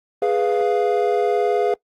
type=chord; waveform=triangle; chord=F diminished; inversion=first; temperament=equal; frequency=415.3 / 493.9 / 698.5 Hz; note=Ab4 / Cb5 / F5; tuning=0 / 0 / 0 cents; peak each=-17 / -20 / -20 dBFS; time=0.22-1.74 s; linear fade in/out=2 ms; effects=noise-tail reverb RT60 0.1 s tail -22 dB re dry + Opus 24 kbps